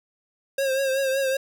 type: tone with vibrato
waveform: square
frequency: 537 Hz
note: C5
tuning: 45 cents sharp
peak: -22 dBFS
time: 0.58-1.37 s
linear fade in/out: 5 ms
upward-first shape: triangle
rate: 5.3 Hz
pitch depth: 53 cents each way
effects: none